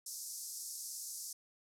pink band-pass noise, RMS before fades -45 dBFS, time 0.06-1.33 s, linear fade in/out 5 ms, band 5100 to 13000 Hz, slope 48 dB/octave, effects none

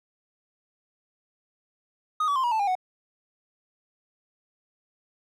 triangle tone with pitch steps, 1244.5 / 1141.2 / 1046.5 / 959.6 / 880 / 807 / 740 Hz, D#6 / C#6 / C6 / A#5 / A5 / G#5 / F#5, 0 / +50 / 0 / +50 / 0 / -50 / 0 cents, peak -20 dBFS, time 2.2-2.753 s, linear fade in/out 5 ms, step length 79 ms, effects none

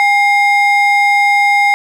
triangle ring-modulated tone, 1466 Hz, F#6, 16 cents flat, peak -3 dBFS, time 0-1.74 s, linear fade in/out 0 ms, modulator 654 Hz, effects none

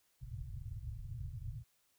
white low-pass noise, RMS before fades -44 dBFS, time 0.2-1.64 s, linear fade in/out 50 ms, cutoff 140 Hz, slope 96 dB/octave, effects white hiss -75 dBFS RMS until 1.98 s

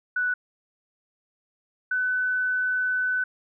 sine tone pair in turn, 1483 / 1503.7 Hz, F#6 / F#6, +4 / +28 cents, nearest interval unison, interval 24 cents, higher second, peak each -22 dBFS, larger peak neither, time 0.16-0.34 / 1.91-3.24 s, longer second, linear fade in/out 5 ms, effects none

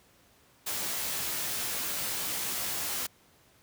white noise with comb filter, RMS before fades -33 dBFS, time 0.66-3.07 s, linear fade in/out 10 ms, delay 16 ms, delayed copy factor +0.65, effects pink hiss -62 dBFS RMS until 3.62 s + high-pass 60 Hz 12 dB/octave

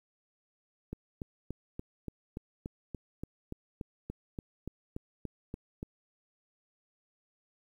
click train, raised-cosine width 3 ms, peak -25 dBFS, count 18, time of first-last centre 0.93-5.829 s, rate 3.47 Hz, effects 10-bit

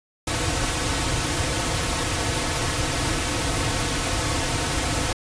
pink noise with comb filter, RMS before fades -24 dBFS, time 0.27-5.13 s, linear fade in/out 5 ms, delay 5 ms, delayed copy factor -0.65, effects resampled to 22050 Hz

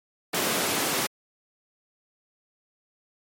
pink high-pass noise, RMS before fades -26 dBFS, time 0.33-1.07 s, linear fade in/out 10 ms, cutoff 220 Hz, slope 12 dB/octave, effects high-pass 100 Hz 12 dB/octave + MP3 64 kbps

